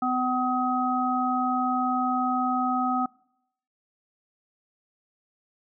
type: harmonic tone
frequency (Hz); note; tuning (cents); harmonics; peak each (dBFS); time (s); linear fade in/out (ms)
252.7; B3; +40; 1 / 3 / 5; -27 / -27 / -27; 0.02-3.06; 5
effects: noise-tail reverb RT60 0.8 s tail -25 dB re dry